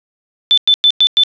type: tone bursts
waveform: sine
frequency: 3520 Hz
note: A7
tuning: in tune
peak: -6 dBFS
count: 5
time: 0.51-1.235 s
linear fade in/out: 0 ms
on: 65 ms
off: 100 ms
effects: resampled to 16000 Hz + 7-bit